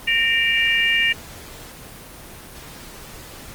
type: tone cluster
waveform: sine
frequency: 1838 / 2345 / 2814 Hz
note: A#6 / D7 / F7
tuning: -25 / -3 / +12 cents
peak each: -20 dBFS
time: 0.07-1.13 s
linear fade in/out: 10 ms
effects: pink hiss -39 dBFS RMS until 3.54 s + Opus 24 kbps